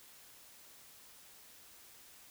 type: silence
effects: white hiss -58 dBFS RMS until 2.3 s